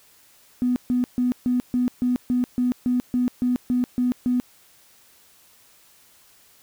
triangle tone bursts, 247.7 Hz, B3, 5 cents sharp, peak -14 dBFS, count 14, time 0.62-4.4 s, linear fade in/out 0 ms, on 140 ms, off 140 ms, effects tanh soft clip ceiling -16 dBFS + white hiss -55 dBFS RMS until 6.62 s

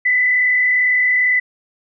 sine tone with frequency modulation, 2000 Hz, B6, 21 cents sharp, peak -12 dBFS, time 0.05-1.4 s, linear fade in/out 10 ms, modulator 37.7 Hz, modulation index 0.8, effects none

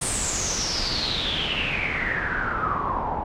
pink noise with low-pass filter sweep, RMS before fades -26 dBFS, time 0.01-3.24 s, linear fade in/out 10 ms, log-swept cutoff 9000 to 820 Hz, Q 8.9, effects none

